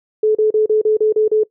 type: tone bursts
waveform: sine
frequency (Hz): 431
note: A4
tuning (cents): -36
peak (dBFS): -10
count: 8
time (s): 0.23-1.435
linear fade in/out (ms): 5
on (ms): 120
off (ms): 35
effects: noise-tail reverb RT60 0.1 s tail -21 dB re dry